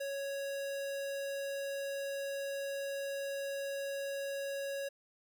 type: tone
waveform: square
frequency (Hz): 554.4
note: C#5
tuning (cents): 0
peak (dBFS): -37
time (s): 0-4.89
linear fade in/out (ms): 10
effects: none